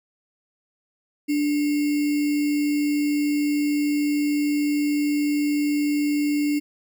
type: tone with sample-and-hold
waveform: sine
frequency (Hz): 293.3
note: D4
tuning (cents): -2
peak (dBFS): -19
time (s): 1.28-6.6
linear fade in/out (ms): 20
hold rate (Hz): 2450
effects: none